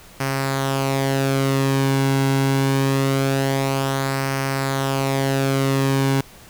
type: tone with flanger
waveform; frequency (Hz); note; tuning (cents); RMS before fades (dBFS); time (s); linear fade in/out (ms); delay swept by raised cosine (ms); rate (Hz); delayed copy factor
sawtooth; 135.8; C#3; -35; -20; 0.2-6.21; 5; 0.27 to 1.67; 0.24; -0.5
effects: pink hiss -45 dBFS RMS until 6.49 s